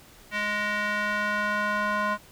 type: tone with band-pass filter sweep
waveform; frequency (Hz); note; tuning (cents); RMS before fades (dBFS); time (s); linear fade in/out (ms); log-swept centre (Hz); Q
square; 208.3; G#3; +5; -27; 0.31-2.18; 50; 2000 to 1200; 2.4
effects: pink hiss -52 dBFS RMS until 2.31 s